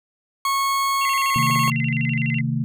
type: tone with pitch glide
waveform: 40% pulse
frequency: 1098 to 1091 Hz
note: C#6 to C#6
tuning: -17 to -28 cents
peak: -18 dBFS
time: 0.45-1.7 s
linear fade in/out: 2 ms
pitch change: -11 cents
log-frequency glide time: 1.04-1.11 s
type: tone with vibrato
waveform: sine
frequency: 2373 Hz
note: D7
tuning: 17 cents sharp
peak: -25 dBFS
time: 1.01-2.41 s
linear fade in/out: 5 ms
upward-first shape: square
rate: 12 Hz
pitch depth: 250 cents each way
type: chord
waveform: sine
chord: A diminished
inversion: first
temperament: equal with one note detuned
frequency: 130.81 / 155.56 / 225.5 Hz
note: C3 / Eb3 / A3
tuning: 0 / 0 / +43 cents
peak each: -23 / -25 / -25 dBFS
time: 1.36-2.64 s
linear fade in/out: 0 ms
type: clicks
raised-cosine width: 1 ms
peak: -20 dBFS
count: 3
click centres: 1.5 / 1.56 / 1.679 s
effects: none